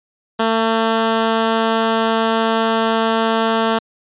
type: tone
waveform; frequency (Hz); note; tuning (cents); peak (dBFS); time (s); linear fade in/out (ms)
10% pulse; 224.7; A3; +37; -6; 0.39-3.79; 10
effects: resampled to 8000 Hz

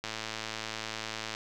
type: click train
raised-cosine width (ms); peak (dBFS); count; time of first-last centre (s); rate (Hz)
0.2; -18; 145; 0.04-1.349; 110
effects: none

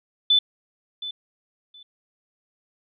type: tone with echo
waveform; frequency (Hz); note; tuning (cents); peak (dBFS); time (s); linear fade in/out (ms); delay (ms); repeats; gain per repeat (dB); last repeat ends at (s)
sine; 3505; A7; -7; -14; 0.3-0.39; 5; 720; 2; -15; 1.83
effects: none

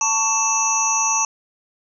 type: tone cluster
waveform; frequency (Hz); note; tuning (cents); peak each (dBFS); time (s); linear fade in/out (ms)
sine; 891 / 1120 / 2641 / 5920 / 6530; A5 / C#6 / E7 / F#8 / G#8; +22 / +18 / +3 / 0 / -30; -23 / -25 / -27 / -20 / -23; 0.01-1.25; 2
effects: none

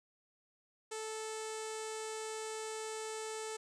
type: tone with low-pass filter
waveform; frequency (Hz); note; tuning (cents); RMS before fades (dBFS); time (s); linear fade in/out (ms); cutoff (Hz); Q
sawtooth; 438.1; A4; -7; -42; 0.91-3.57; 10; 8000; 3.7
effects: none

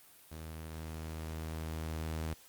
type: tone with level ramp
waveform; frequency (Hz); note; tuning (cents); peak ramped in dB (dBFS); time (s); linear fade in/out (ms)
sawtooth; 79.6; D#2; +40; -39 to -31; 0.31-2.34; 10
effects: white hiss -59 dBFS RMS until 2.48 s + Opus 32 kbps

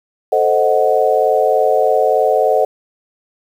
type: chord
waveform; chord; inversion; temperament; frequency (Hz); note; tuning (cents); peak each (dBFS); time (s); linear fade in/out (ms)
sine; A diminished seventh; none; equal; 440 / 523.3 / 622.3 / 740; A4 / C5 / Eb5 / Gb5; 0 / 0 / 0 / 0; -16; 0.32-2.65; 5
effects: 7-bit

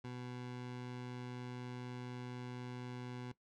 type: tone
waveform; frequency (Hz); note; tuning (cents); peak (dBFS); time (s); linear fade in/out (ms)
20% pulse; 124.1; B2; +9; -39; 0.04-3.32; 5
effects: noise-tail reverb RT60 0.1 s tail -17 dB re dry + low-pass 5000 Hz 12 dB/octave

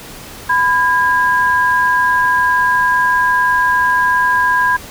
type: tone pair together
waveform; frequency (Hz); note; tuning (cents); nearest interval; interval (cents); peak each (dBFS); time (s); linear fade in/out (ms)
sine; 998.9 / 1628; B5 / G#6; +19 / -35; minor sixth; 846; -13; 0.49-4.77; 10
effects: pink hiss -33 dBFS RMS until 4.9 s

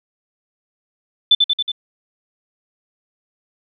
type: tone with echo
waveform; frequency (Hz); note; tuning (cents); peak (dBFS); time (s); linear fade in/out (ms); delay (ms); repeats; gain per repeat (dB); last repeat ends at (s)
sine; 3520; A7; 0; -7; 1.31-1.35; 5; 92; 4; -3; 1.718
effects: none

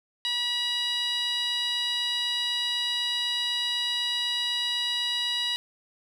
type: tone with band-pass filter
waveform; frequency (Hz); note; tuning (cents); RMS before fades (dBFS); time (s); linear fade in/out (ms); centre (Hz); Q
15% pulse; 968; B5; -35; -28; 0.25-5.56; 0; 3900; 2.7
effects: none

